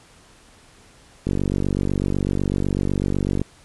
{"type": "click train", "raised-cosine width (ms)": 3, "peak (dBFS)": -9, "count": 104, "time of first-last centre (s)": [1.27, 3.416], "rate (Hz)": 48, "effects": ["pink hiss -51 dBFS RMS until 3.64 s", "resampled to 24000 Hz"]}